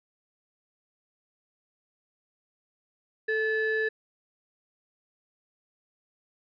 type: ring-modulated tone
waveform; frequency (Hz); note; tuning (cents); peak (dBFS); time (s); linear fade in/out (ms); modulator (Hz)
triangle; 1086; C#6; -36; -19; 3.28-3.89; 10; 647
effects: tanh soft clip ceiling -16 dBFS + resampled to 11025 Hz